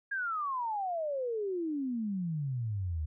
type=exponential sweep; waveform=sine; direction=down; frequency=1649 to 74 Hz; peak=-31 dBFS; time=0.11-3.06 s; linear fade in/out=10 ms; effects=none